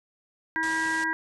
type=harmonic tone; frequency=322.3 Hz; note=E4; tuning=39 cents flat; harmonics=1 / 3 / 5 / 6; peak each=-34 / -31 / -27 / -31 dBFS; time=0.56-1.13 s; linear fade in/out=0 ms
type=low-pass noise; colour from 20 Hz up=white; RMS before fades=-40 dBFS; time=0.63-1.04 s; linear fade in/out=0 ms; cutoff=9200 Hz; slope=48 dB/octave
effects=none